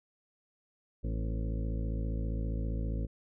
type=harmonic tone with a mistuned harmonic; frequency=55 Hz; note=A1; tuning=in tune; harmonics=1 / 2 / 3 / 4 / 5 / 6 / 8 / 9 / 10; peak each=-32 / -38 / -42 / -44 / -46 / -48 / -50 / -51 / -52 dBFS; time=1.03-3.07 s; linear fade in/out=20 ms; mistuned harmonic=4; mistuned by=+61 cents; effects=none